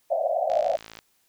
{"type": "band-pass noise", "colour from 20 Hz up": "pink", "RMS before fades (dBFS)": -24, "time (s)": [0.1, 0.77], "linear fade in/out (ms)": 20, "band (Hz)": [570, 730], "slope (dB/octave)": 96}
{"type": "click train", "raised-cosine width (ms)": 0.2, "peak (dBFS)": -23, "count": 28, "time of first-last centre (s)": [0.5, 0.989], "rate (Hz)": 55.2}
{"effects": ["white hiss -67 dBFS RMS until 1.28 s"]}